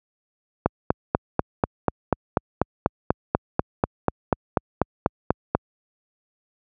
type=click train; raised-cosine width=1 ms; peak=-3 dBFS; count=21; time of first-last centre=0.66-5.55 s; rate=4.09 Hz; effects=high-pass 60 Hz 12 dB/octave